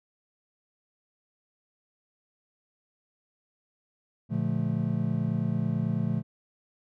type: chord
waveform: triangle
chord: Bb major seventh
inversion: none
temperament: just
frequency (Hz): 116.54 / 145.68 / 174.81 / 218.5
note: Bb2 / D3 / F3 / A3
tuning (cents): 0 / -14 / +2 / -12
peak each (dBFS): -29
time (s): 4.29-6.23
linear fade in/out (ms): 50
effects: none